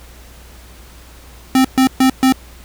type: tone bursts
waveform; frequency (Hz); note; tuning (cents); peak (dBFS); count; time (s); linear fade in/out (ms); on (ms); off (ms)
square; 261.6; C4; 0; -9; 4; 1.55-2.324; 2; 96; 130
effects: added 60 Hz sine -39 dBFS peak until 2.64 s + pink hiss -43 dBFS RMS until 2.64 s